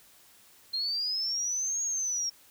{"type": "linear two-way sweep", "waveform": "sine", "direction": "up then down", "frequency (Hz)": [4167, 6645, 5530], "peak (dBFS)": -28, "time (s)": [0.73, 2.3], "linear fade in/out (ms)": 10, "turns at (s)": 1.83, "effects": ["white hiss -58 dBFS RMS until 2.5 s"]}